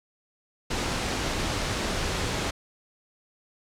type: noise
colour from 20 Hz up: pink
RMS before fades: -28 dBFS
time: 0.7-2.51 s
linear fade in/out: 10 ms
effects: low-pass 7000 Hz 12 dB/octave